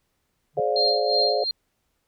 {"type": "tone with exponential growth", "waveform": "triangle", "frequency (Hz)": 147.4, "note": "D3", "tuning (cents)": 7, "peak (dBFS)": -28, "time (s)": [0.53, 0.6], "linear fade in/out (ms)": 2, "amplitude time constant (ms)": 15}
{"type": "chord", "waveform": "sine", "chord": "D half-diminished seventh", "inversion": "second", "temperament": "just", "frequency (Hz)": [422.9, 528.6, 587.3, 704.8], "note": ["Ab4", "C5", "D5", "F5"], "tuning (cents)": [31, 18, 0, 16], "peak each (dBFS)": -26, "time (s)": [0.57, 1.44], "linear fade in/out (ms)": 5}
{"type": "tone with tremolo", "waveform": "sine", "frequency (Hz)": 4196, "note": "C8", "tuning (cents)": 4, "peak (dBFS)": -19, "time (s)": [0.76, 1.51], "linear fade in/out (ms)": 2, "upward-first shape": "sine", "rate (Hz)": 2.8, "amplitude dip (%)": 80}
{"effects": ["pink hiss -73 dBFS RMS until 2.07 s"]}